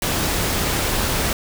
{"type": "noise", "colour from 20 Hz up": "pink", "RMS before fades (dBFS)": -21, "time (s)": [0.02, 1.33], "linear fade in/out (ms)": 2, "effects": []}